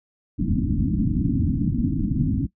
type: low-pass noise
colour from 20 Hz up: white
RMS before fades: -22 dBFS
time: 0.38-2.47 s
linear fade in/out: 20 ms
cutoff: 300 Hz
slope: 96 dB/octave
effects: noise-tail reverb RT60 0.1 s tail -19 dB re dry